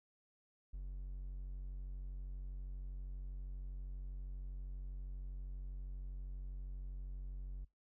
triangle tone, 46.25 Hz, F#1, in tune, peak -40 dBFS, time 0.73-7.65 s, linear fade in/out 10 ms, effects noise-tail reverb RT60 0.2 s tail -24 dB re dry

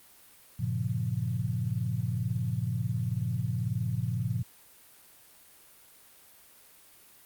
sine chord, G half-diminished seventh, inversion none, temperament equal, 98 / 116.54 / 138.59 / 174.61 Hz, G2 / Bb2 / Db3 / F3, 0 / 0 / 0 / 0 cents, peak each -36 / -30 / -35 / -36 dBFS, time 0.59-4.43 s, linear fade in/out 10 ms, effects white hiss -56 dBFS RMS until 7.25 s + Opus 32 kbps

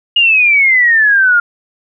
sine exponential sweep, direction down, 2872 to 1398 Hz, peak -6 dBFS, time 0.16-1.4 s, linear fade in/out 5 ms, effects none

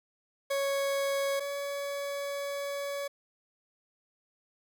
40% pulse tone pair in turn, 554.4 / 564.4 Hz, C#5 / C#5, 0 / +31 cents, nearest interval unison, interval 31 cents, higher second, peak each -27 / -32 dBFS, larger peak first, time 0.5-1.4 / 1.4-3.08 s, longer second, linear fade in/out 10 ms, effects 10-bit

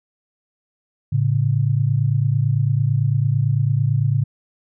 sine tone pair together, 111.04 / 140 Hz, A2 / C#3, +16 / +18 cents, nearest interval major third, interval 402 cents, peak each -18 dBFS, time 1.12-4.24 s, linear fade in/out 10 ms, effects none

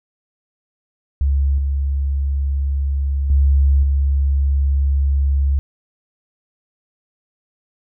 sine tone with level steps, 69.3 Hz, C#2, in tune, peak -13 / -16 / -10 / -13 dBFS, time 1.21-5.59 s, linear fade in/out 0 ms, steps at 1.58 / 3.3 / 3.83 s, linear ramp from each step 2 ms, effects none

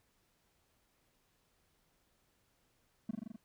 triangle tone with echo, 220 Hz, A3, in tune, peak -30 dBFS, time 3.09-3.11 s, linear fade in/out 5 ms, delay 42 ms, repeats 6, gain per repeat -2 dB, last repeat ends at 3.362 s, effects tanh soft clip ceiling -27 dBFS + pink hiss -75 dBFS RMS until 3.44 s

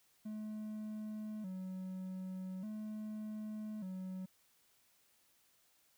triangle tone with vibrato, 200 Hz, G3, 35 cents sharp, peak -39 dBFS, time 0.25-4.26 s, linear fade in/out 10 ms, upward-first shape square, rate 0.42 Hz, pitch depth 120 cents each way, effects white hiss -72 dBFS RMS until 5.97 s

